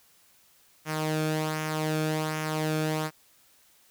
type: tone with flanger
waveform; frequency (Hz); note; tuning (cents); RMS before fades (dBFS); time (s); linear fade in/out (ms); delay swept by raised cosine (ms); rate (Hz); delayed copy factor
sawtooth; 155.56; D#3; 0; -29; 0.85-3.11; 50; 0.23 to 1.03; 1.3; -0.55
effects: white hiss -61 dBFS RMS until 3.9 s